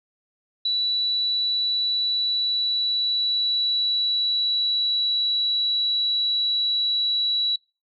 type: tone with pitch glide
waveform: sine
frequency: 3945 to 3920 Hz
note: B7 to B7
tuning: -3 to -14 cents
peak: -20 dBFS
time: 0.65-7.56 s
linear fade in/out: 5 ms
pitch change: -11 cents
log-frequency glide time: 2.08-5.38 s
effects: noise-tail reverb RT60 0.3 s tail -24 dB re dry